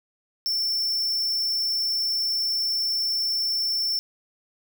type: tone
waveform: square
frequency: 5390 Hz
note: E8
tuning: 38 cents sharp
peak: -23 dBFS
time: 0.46-3.99 s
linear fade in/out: 0 ms
effects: 10-bit